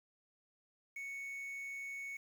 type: tone with quantisation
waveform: triangle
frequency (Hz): 2217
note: C#7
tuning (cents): 0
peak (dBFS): -40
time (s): 0.96-2.17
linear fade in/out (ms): 5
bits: 10
effects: none